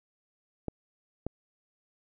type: clicks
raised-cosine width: 2 ms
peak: -19 dBFS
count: 2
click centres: 0.683 / 1.266 s
effects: none